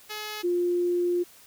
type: tone pair in turn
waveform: 5% pulse / sine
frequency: 424.6 / 352 Hz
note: G#4 / F4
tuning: +38 / +14 cents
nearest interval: minor third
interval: 324 cents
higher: first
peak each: -22 dBFS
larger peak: neither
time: 0.09-0.43 / 0.43-1.24 s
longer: second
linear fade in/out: 20 ms
effects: white hiss -53 dBFS RMS until 1.46 s